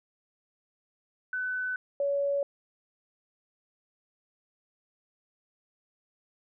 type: tone pair in turn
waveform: sine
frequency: 1505 / 563.7 Hz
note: F#6 / C#5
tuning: +29 / +29 cents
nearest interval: octave + perfect fourth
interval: 1700 cents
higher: first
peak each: -29 / -25 dBFS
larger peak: second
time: 1.33-1.76 / 2-2.43 s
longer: neither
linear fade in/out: 2 ms
effects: none